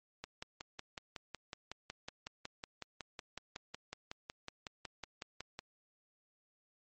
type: click train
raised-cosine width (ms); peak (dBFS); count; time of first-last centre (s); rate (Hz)
0.2; -25; 30; 0.24-5.591; 5.42
effects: MP3 32 kbps